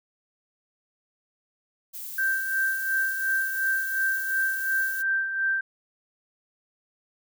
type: noise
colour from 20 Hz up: violet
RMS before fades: -37 dBFS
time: 1.93-5.03 s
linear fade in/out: 20 ms
type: tone with tremolo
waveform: sine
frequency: 1568 Hz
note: G6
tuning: in tune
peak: -21 dBFS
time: 2.18-5.61 s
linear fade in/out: 5 ms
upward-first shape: sine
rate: 2.8 Hz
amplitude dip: 55%
effects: none